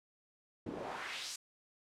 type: noise with band-pass filter sweep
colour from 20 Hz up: pink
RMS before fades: -43 dBFS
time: 0.66-1.36 s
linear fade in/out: 5 ms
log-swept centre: 250 to 7400 Hz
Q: 1.6
effects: low-pass 12000 Hz 12 dB/octave

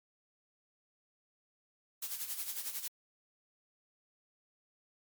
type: noise with tremolo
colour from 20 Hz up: blue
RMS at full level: -37 dBFS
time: 2.02-2.88 s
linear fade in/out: 5 ms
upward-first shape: sine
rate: 11 Hz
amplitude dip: 65%
effects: MP3 96 kbps

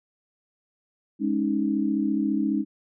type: chord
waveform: sine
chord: Ab suspended fourth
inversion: none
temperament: just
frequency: 207.7 / 276.9 / 311.5 Hz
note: Ab3 / Db4 / Eb4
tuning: 0 / -2 / +2 cents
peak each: -26 dBFS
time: 1.19-2.65 s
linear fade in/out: 50 ms
effects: none

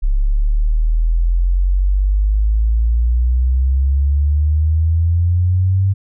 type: exponential sweep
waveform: sine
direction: up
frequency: 34 to 98 Hz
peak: -11 dBFS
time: 0.02-5.94 s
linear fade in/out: 20 ms
effects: none

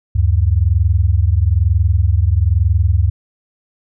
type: tone pair together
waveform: sine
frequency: 74.7 / 95.77 Hz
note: D2 / G2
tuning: +30 / -40 cents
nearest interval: major third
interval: 430 cents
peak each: -13 dBFS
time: 0.15-3.1 s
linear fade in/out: 10 ms
effects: none

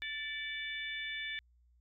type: harmonic tone with a mistuned harmonic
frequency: 587.3 Hz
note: D5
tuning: in tune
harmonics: 3 / 4 / 5 / 6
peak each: -41 / -42 / -49 / -43 dBFS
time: 0.02-1.39 s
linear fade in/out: 0 ms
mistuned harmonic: 4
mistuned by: -37 cents
effects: added 60 Hz sine -64 dBFS peak until 1.8 s

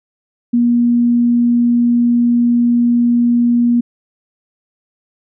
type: tone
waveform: sine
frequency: 238.9 Hz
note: A#3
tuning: 43 cents sharp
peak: -9 dBFS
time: 0.53-3.81 s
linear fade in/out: 10 ms
effects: none

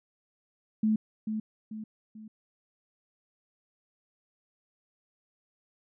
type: tone with echo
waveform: sine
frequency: 216.8 Hz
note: A3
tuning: 25 cents flat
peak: -22 dBFS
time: 0.83-0.96 s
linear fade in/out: 5 ms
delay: 440 ms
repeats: 3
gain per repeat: -7 dB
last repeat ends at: 2.28 s
effects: none

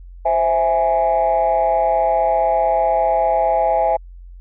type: chord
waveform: sine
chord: C augmented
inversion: none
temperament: equal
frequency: 523.3 / 659.3 / 830.6 Hz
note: C5 / E5 / G#5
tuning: 0 / 0 / 0 cents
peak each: -20 / -16 / -16 dBFS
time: 0.25-3.97 s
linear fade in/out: 10 ms
effects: tanh soft clip ceiling -8 dBFS + added 44 Hz sine -35 dBFS peak until 4.4 s

